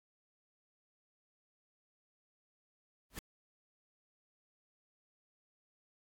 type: noise with exponential growth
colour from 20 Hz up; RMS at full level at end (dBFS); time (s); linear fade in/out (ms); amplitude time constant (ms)
pink; -37; 3.1-3.19; 2; 19
effects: AAC 64 kbps